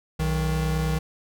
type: tone pair together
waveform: square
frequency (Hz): 62.4 / 157.69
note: B1 / D#3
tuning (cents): +19 / +24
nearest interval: octave + major third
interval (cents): 1605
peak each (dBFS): -27 / -25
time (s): 0.19-0.99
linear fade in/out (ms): 10
effects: none